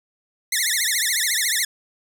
10% pulse tone with vibrato, 1934 Hz, B6, 37 cents flat, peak -10 dBFS, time 0.52-1.65 s, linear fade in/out 5 ms, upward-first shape triangle, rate 14 Hz, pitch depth 240 cents each way, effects none

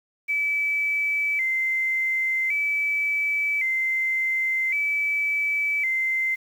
sine tone with vibrato, 2187 Hz, C#7, 24 cents flat, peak -21 dBFS, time 0.28-6.36 s, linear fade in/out 20 ms, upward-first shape square, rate 0.45 Hz, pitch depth 89 cents each way, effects 8-bit

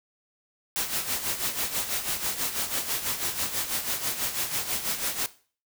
white noise with tremolo, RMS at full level -27 dBFS, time 0.76-5.26 s, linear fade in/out 0 ms, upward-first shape sine, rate 6.1 Hz, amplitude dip 65%, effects noise-tail reverb RT60 0.4 s tail -17 dB re dry

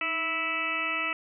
harmonic tone with a mistuned harmonic, 328.1 Hz, E4, 8 cents flat, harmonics 1 / 2 / 3 / 4 / 6 / 7 / 8 / 9, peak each -42 / -41 / -43 / -33 / -34 / -35 / -31 / -41 dBFS, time 0.01-1.13 s, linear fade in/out 2 ms, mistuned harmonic 1, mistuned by -70 cents, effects none

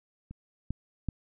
clicks, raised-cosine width 5 ms, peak -30 / -19 / -18 dBFS, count 3, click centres 0.31 / 0.706 / 1.087 s, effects none

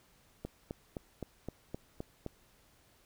click train, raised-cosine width 2 ms, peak -25 dBFS, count 8, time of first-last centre 0.45-2.263 s, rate 3.86 Hz, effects pink hiss -66 dBFS RMS until 3.05 s

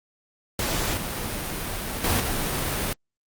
pink noise with level steps, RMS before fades -26 / -30 / -22 / -26 dBFS, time 0.59-2.93 s, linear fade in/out 2 ms, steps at 0.97 / 2.04 / 2.2 s, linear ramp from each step 2 ms, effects Opus 48 kbps

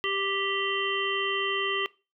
harmonic tone with a mistuned harmonic, 393 Hz, G4, 4 cents sharp, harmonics 1 / 3 / 5 / 7 / 8, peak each -32 / -32 / -32 / -32 / -32 dBFS, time 0.04-1.86 s, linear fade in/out 0 ms, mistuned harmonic 8, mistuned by -22 cents, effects noise-tail reverb RT60 0.3 s tail -21 dB re dry

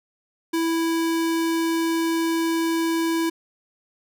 square tone, 329.6 Hz, E4, in tune, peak -21 dBFS, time 0.53-3.3 s, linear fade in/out 10 ms, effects none

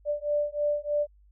sine beating tone pair, 587.3 / 590.5 Hz, D5 / D5, 0 / +9 cents, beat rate 3.2 Hz, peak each -28 dBFS, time 0.05-1.07 s, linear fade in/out 50 ms, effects added 50 Hz sine -55 dBFS peak until 1.31 s

